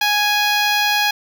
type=tone with notch filter; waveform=10% pulse; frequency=830.6 Hz; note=G#5; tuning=in tune; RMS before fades=-17 dBFS; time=0.01-1.11 s; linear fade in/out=5 ms; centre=9300 Hz; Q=0.82; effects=none